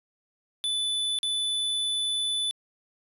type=tone with dropouts; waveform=square; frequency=3491 Hz; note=A7; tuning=14 cents flat; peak=-26 dBFS; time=0.64-2.51 s; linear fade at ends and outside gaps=0 ms; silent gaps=1.188-1.231 s; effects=resampled to 32000 Hz